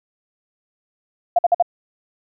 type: tone bursts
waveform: sine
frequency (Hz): 698.5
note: F5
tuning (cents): 0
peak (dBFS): -10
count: 4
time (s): 1.36-1.625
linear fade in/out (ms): 5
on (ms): 28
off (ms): 51
effects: none